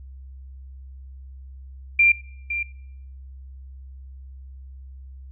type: tone with echo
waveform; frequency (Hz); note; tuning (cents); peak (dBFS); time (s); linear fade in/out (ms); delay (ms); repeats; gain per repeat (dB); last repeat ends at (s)
sine; 2377; D7; +20; -12; 1.99-2.12; 5; 510; 1; -11; 2.63
effects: noise-tail reverb RT60 0.7 s tail -20 dB re dry + added 66 Hz sine -38 dBFS peak until 5.31 s